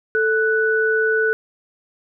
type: tone pair together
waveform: sine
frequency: 440.7 / 1485 Hz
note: A4 / F#6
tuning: +3 / +6 cents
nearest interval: octave + major sixth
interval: 2103 cents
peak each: -18 dBFS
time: 0.15-1.33 s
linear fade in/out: 0 ms
effects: none